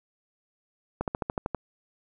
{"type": "slowing click train", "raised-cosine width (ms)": 1, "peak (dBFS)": -14, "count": 8, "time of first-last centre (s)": [1.01, 1.547], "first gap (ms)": 68, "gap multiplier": 1.04, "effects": []}